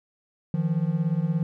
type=beating tone pair; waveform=triangle; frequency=155.56 / 172.56 Hz; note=D#3 / F3; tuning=0 / -20 cents; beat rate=17 Hz; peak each=-23 dBFS; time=0.54-1.43 s; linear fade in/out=2 ms; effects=none